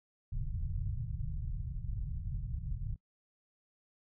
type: low-pass noise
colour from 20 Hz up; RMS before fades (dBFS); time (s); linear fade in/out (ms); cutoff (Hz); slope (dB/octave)
pink; -37; 0.32-2.96; 5; 150; 48
effects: noise-tail reverb RT60 0.1 s tail -22 dB re dry